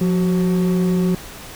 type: tone pair together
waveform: triangle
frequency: 178.31 / 373.8 Hz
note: F3 / F#4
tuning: +36 / +18 cents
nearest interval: octave + minor second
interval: 1282 cents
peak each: -13 / -20 dBFS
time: 0.01-1.15 s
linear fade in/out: 2 ms
effects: tanh soft clip ceiling -6 dBFS + pink hiss -36 dBFS RMS until 1.55 s